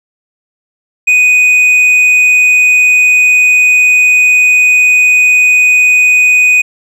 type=tone with tanh clipping; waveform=sine; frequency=2489 Hz; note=D#7; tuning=in tune; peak=-5 dBFS; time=1.07-6.62 s; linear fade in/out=10 ms; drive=5 dB; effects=none